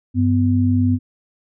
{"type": "tone pair together", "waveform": "sine", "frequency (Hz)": [97.9, 250.2], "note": ["G2", "B3"], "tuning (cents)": [-2, 23], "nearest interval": "octave + major third", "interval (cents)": 1625, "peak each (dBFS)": -16, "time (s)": [0.14, 0.99], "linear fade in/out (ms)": 50, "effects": []}